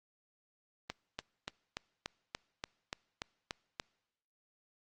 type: click train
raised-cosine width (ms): 0.2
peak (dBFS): -20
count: 11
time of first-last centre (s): 0.9-3.799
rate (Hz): 3.45
effects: noise-tail reverb RT60 1.0 s tail -25 dB re dry + Opus 32 kbps